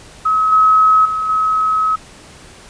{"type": "tone with level steps", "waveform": "sine", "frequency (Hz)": 1280, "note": "D#6", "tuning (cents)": 49, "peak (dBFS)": [-11, -7, -16, -12], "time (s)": [0.25, 1.96], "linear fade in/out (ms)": 10, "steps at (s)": [0.52, 1.05, 1.29], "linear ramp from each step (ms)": 5, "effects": ["pink hiss -40 dBFS RMS until 2.69 s", "resampled to 22050 Hz"]}